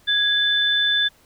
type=tone pair together; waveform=sine; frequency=1661.2 / 3517 Hz; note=G#6 / A7; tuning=0 / -1 cents; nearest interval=octave + minor second; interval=1299 cents; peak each=-21 / -18 dBFS; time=0.07-1.09 s; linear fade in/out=20 ms; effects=pink hiss -56 dBFS RMS until 1.25 s